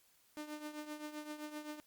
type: tone with tremolo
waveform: sawtooth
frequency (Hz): 301.1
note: D4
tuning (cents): +43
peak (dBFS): -37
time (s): 0.37-1.8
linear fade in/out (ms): 0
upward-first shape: triangle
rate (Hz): 7.7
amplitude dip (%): 75
effects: white hiss -70 dBFS RMS until 1.86 s + Opus 48 kbps